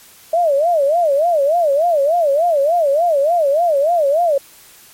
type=tone with vibrato; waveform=sine; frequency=622.3 Hz; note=D#5; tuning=in tune; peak=-11 dBFS; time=0.33-4.38 s; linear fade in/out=5 ms; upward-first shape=sine; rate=3.4 Hz; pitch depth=220 cents each way; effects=white hiss -44 dBFS RMS until 4.93 s + MP3 64 kbps